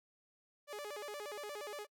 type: tone with vibrato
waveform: sawtooth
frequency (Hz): 493.9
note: B4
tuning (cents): 0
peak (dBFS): -39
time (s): 0.67-1.87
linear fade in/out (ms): 50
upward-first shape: square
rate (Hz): 8.5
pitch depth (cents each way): 290
effects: noise-tail reverb RT60 0.1 s tail -26 dB re dry